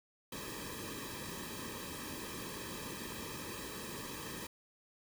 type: noise with comb filter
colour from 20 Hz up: pink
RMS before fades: -44 dBFS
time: 0.32-4.47 s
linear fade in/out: 5 ms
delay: 1.4 ms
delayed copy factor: -0.9
effects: none